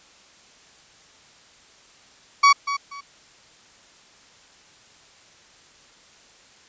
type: tone with echo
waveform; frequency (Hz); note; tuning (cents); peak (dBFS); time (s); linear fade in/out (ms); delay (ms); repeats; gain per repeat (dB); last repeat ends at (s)
35% pulse; 1128; C#6; +30; -9; 2.43-2.53; 10; 240; 2; -12; 3.01
effects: white hiss -52 dBFS RMS until 6.68 s + resampled to 16000 Hz